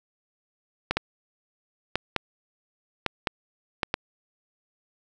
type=clicks; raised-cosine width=0.3 ms; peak=-7 dBFS; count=8; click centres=0.91 / 0.97 / 1.956 / 2.163 / 3.063 / 3.272 / 3.832 / 3.941 s; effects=none